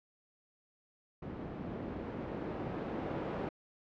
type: noise with low-pass filter sweep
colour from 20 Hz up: blue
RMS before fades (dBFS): -40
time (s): 1.22-3.49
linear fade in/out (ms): 5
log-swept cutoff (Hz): 230 to 410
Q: 0.8
effects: low-pass 3000 Hz 12 dB/octave